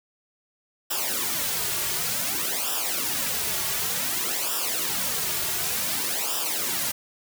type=noise with flanger; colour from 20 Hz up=white; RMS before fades=-27 dBFS; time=0.9-6.92 s; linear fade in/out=10 ms; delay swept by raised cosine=0.46 to 3.96 ms; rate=0.55 Hz; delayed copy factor=-0.8; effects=none